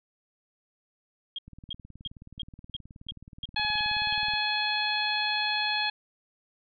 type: tone bursts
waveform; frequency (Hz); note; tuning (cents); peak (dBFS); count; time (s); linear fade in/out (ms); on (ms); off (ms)
sine; 3243; G#7; -42; -32; 9; 1.36-4.145; 2; 25; 320
type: click train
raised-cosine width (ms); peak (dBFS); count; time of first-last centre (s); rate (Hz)
5; -34; 55; 1.48-4.337; 18.9
type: harmonic tone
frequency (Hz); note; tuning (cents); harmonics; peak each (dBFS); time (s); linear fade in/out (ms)
845; G#5; +30; 1 / 2 / 3 / 4 / 5; -32 / -32 / -32 / -32 / -32; 3.56-5.9; 5
effects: none